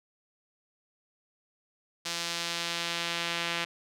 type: tone with band-pass filter sweep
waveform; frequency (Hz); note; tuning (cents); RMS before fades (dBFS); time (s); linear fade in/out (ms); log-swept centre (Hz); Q
sawtooth; 170; F3; -46; -33; 2.05-3.65; 10; 4900 to 2800; 1.2
effects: none